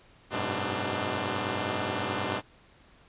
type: tone cluster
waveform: 5% pulse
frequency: 95 / 104.4 / 125 / 298.8 Hz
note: F#2 / G#2 / B2 / D4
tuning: +46 / +10 / +21 / +30 cents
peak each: -23 dBFS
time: 0.3-2.42 s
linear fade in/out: 50 ms
effects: pink hiss -58 dBFS RMS until 3.08 s + resampled to 8000 Hz